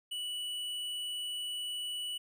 triangle tone with hard clipping, 2953 Hz, F#7, 4 cents flat, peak -37 dBFS, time 0.11-2.18 s, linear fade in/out 10 ms, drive 12 dB, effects none

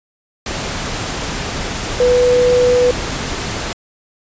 sine tone in noise, 493.9 Hz, B4, in tune, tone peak -9 dBFS, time 2-2.91 s, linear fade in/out 2 ms, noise pink, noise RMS -22 dBFS, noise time 0.46-3.73 s, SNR +10 dB, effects resampled to 16000 Hz

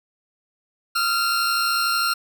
40% pulse tone cluster, 1269 / 1380 / 4213 Hz, D#6 / F6 / C8, +34 / -21 / +11 cents, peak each -29 / -20 / -24 dBFS, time 0.95-2.14 s, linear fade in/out 10 ms, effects none

